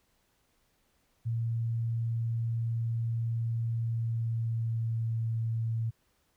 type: tone with pitch glide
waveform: sine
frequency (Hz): 115.2 to 113.61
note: A#2 to A#2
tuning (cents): -20 to -44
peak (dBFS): -28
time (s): 1.25-5.91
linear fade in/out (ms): 20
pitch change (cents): -24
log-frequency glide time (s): 3.7-5.15
effects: pink hiss -72 dBFS RMS until 6.36 s